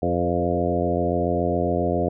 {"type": "harmonic tone with a mistuned harmonic", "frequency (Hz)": 87.31, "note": "F2", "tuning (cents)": 0, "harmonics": [1, 2, 3, 4, 5, 6, 7, 8], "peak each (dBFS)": [-28, -28, -28, -28, -28, -28, -28, -28], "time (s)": [0.02, 2.09], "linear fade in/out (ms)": 5, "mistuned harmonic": 6, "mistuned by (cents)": -21, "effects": []}